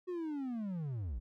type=linear sweep; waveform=triangle; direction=down; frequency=370 to 49 Hz; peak=-34 dBFS; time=0.07-1.2 s; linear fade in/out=20 ms; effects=none